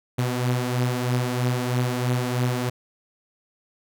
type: beating tone pair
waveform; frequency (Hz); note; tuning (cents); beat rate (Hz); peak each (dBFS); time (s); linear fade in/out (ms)
sawtooth; 123.47 / 126.57; B2 / B2; 0 / +43; 3.1; -19 / -24; 0.18-2.7; 10
effects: none